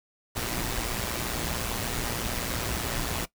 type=noise with amplitude modulation; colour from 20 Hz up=pink; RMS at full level=-28 dBFS; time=0.35-3.26 s; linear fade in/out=20 ms; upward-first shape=sine; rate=118 Hz; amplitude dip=60%; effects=noise-tail reverb RT60 0.1 s tail -18 dB re dry